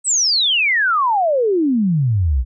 sine exponential sweep, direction down, 8372 to 56.9 Hz, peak -13 dBFS, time 0.04-2.45 s, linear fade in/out 50 ms, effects none

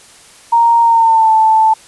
sine tone with pitch glide, 931 to 879.8 Hz, A#5 to A5, -2 to 0 cents, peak -6 dBFS, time 0.52-1.74 s, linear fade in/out 10 ms, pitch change -98 cents, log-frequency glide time 0.82-1.32 s, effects white hiss -41 dBFS RMS until 1.87 s + resampled to 24000 Hz

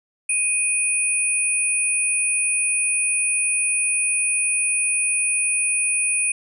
sine tone pair together, 2489 / 9406 Hz, D#7 / D9, 0 / +2 cents, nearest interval octave + major seventh, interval 2302 cents, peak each -22 / -20 dBFS, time 0.29-6.32 s, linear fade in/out 5 ms, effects none

